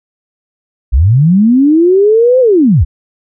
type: linear two-way sweep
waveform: sine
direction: up then down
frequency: 51.91 to 523.3 to 51.91 Hz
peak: -4 dBFS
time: 0.92-2.85 s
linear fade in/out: 20 ms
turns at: 2.4 s
effects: none